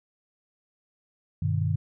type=chord; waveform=sine; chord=G augmented; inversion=none; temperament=just; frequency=98 / 122.5 / 153.12 Hz; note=G2 / B2 / D#3; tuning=0 / -14 / -27 cents; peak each=-26 / -30 / -27 dBFS; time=1.42-1.76 s; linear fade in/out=5 ms; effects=none